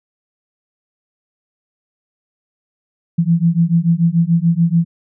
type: beating tone pair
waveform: sine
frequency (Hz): 164.81 / 171.71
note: E3 / F3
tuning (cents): 0 / -29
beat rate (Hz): 6.9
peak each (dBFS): -14 / -14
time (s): 3.18-4.85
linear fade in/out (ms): 10
effects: none